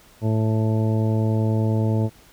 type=harmonic tone; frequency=110 Hz; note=A2; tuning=in tune; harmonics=1 / 2 / 3 / 4 / 5 / 6 / 8; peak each=-19 / -25 / -29 / -31 / -33 / -35 / -37 dBFS; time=0.21-2.1 s; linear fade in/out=50 ms; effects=pink hiss -52 dBFS RMS until 2.32 s